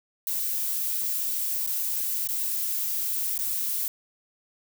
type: noise with dropouts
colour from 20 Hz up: violet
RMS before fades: -28 dBFS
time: 0.27-3.88 s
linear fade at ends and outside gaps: 1 ms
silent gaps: 1.664-1.673 / 2.274-2.288 / 3.378-3.389 s
effects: none